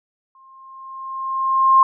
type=tone with exponential growth; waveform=sine; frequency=1062 Hz; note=C6; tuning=25 cents sharp; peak=-7 dBFS; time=0.35-1.83 s; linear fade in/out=2 ms; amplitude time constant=320 ms; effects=none